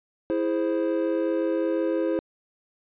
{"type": "chord", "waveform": "triangle", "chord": "E augmented", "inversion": "none", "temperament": "equal", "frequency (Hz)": [329.6, 415.3, 523.3], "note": ["E4", "G#4", "B#4"], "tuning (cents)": [0, 0, 0], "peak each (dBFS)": [-23, -28, -25], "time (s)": [0.3, 2.19], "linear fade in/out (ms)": 0, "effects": ["resampled to 8000 Hz"]}